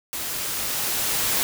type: noise with level ramp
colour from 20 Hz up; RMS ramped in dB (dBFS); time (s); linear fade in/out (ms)
white; -30 to -22; 0.13-1.43; 0
effects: none